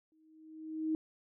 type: tone with exponential growth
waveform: sine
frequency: 315.2 Hz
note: D#4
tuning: 23 cents sharp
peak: -28 dBFS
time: 0.12-0.95 s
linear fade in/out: 1 ms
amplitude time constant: 180 ms
effects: none